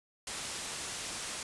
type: low-pass noise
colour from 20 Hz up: white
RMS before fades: -40 dBFS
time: 0.27-1.43 s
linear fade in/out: 2 ms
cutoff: 9800 Hz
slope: 24 dB/octave
effects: resampled to 24000 Hz

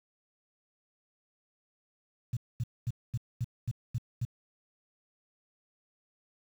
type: tone bursts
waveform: sine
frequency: 118.8 Hz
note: A#2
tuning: 33 cents sharp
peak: -28 dBFS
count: 8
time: 2.33-4.252 s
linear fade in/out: 5 ms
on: 39 ms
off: 230 ms
effects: 9-bit

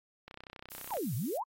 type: click train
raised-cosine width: 0.3 ms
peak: -30 dBFS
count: 23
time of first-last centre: 0.28-0.97 s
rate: 31.9 Hz
type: noise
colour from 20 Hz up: violet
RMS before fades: -44 dBFS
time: 0.7-1.38 s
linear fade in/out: 10 ms
type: exponential two-way sweep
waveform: sine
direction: down then up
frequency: 1108.7 to 104.6 to 1108.7 Hz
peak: -32 dBFS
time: 0.9-1.44 s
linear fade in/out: 20 ms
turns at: 1.15 s
effects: AAC 48 kbps

